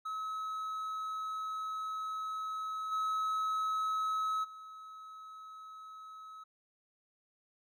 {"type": "tone with level steps", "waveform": "triangle", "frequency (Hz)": 1286, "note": "E6", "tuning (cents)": -43, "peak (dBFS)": [-34, -29, -45], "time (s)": [0.05, 6.44], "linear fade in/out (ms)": 10, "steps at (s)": [2.91, 4.43], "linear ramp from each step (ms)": 20, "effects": []}